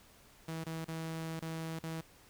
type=tone with dropouts; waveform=sawtooth; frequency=162.1 Hz; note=E3; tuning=29 cents flat; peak=-34 dBFS; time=0.48-2.01 s; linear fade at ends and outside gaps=5 ms; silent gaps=0.64-0.664 / 0.847-0.882 / 1.395-1.421 / 1.791-1.835 s; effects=pink hiss -61 dBFS RMS until 2.29 s